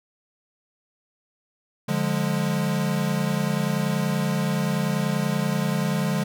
square chord, D diminished, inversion none, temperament equal with one note detuned, 146.83 / 177.56 / 207.7 Hz, D3 / F3 / Ab3, 0 / +29 / 0 cents, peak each -27 dBFS, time 1.88-6.24 s, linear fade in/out 10 ms, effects none

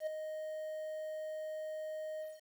triangle tone with ADSR envelope, 622.3 Hz, D#5, in tune, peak -30 dBFS, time 0-2.41 s, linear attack 68 ms, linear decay 8 ms, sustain -7 dB, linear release 200 ms, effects 10-bit

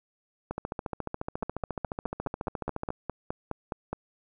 two click trains, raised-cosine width 1 ms, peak -18 / -17 dBFS, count 35 / 13, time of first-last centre 0.51-2.904 / 1.43-3.93 s, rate 14.2 / 4.8 Hz, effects none

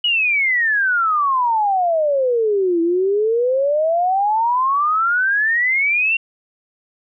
sine exponential two-way sweep, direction down then up, 2952 to 329.6 to 2761 Hz, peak -14 dBFS, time 0.04-6.17 s, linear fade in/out 5 ms, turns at 2.81 s, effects none

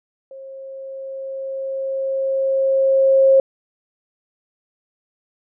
sine tone with level ramp, 537 Hz, C5, 45 cents sharp, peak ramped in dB -34 to -8 dBFS, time 0.31-3.4 s, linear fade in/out 2 ms, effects none

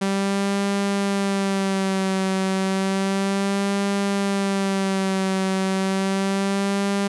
sawtooth tone with vibrato, 194.8 Hz, G3, 11 cents flat, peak -16 dBFS, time 0.01-7.08 s, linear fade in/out 10 ms, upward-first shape sine, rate 0.32 Hz, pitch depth 40 cents each way, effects resampled to 24000 Hz

